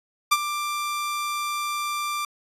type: tone with ADSR envelope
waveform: sawtooth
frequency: 1182 Hz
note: D6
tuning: 11 cents sharp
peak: -10 dBFS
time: 0.31-2.25 s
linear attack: 13 ms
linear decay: 42 ms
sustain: -12 dB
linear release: 3 ms
effects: resampled to 32000 Hz